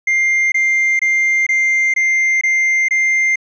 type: tone bursts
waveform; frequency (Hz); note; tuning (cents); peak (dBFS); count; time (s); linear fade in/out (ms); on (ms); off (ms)
triangle; 2100; C7; +6; -10; 7; 0.07-3.358; 5; 450; 23
effects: resampled to 16000 Hz